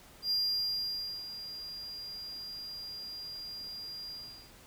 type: tone with ADSR envelope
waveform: triangle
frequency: 4800 Hz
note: D8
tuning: 37 cents sharp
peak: -26 dBFS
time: 0.22-4.52 s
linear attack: 89 ms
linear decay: 920 ms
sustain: -13 dB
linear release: 410 ms
effects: pink hiss -56 dBFS RMS until 4.66 s